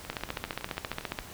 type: two click trains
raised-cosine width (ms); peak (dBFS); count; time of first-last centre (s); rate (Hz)
0.3; -15 / -24; 17 / 13; 0.1-1.188 / 0.05-1.01; 14.7 / 12.5
effects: pink hiss -46 dBFS RMS until 1.33 s